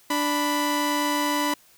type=tone pair together; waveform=sawtooth; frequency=293.7 / 988.6 Hz; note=D4 / B5; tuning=0 / +1 cents; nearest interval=octave + major sixth; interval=2101 cents; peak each=-21 / -21 dBFS; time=0.1-1.54 s; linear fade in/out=5 ms; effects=white hiss -56 dBFS RMS until 1.77 s